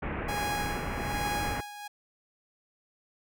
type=low-pass noise; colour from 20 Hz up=pink; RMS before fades=-34 dBFS; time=0.02-1.61 s; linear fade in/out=10 ms; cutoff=2500 Hz; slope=48 dB/octave
type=tone with tremolo; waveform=sawtooth; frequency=826 Hz; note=G#5; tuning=10 cents flat; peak=-26 dBFS; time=0.28-1.88 s; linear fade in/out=10 ms; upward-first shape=sine; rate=1.2 Hz; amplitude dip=75%
effects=none